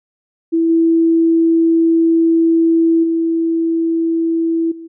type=tone with level steps; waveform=sine; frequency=329.6 Hz; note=E4; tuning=in tune; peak=-11 / -9 / -13 / -29 dBFS; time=0.52-4.88 s; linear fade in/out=20 ms; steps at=0.69 / 3.03 / 4.71 s; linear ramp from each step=10 ms; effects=none